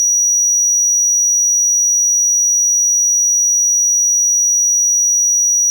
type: tone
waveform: triangle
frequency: 5800 Hz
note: F#8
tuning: 35 cents flat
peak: -9 dBFS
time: 0-5.7 s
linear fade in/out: 0 ms
effects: none